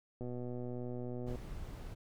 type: click train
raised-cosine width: 2 ms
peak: -30 dBFS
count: 142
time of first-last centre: 0.21-1.356 s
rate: 123 Hz
type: noise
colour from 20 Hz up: brown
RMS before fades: -44 dBFS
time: 1.26-1.95 s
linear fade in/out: 20 ms
effects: none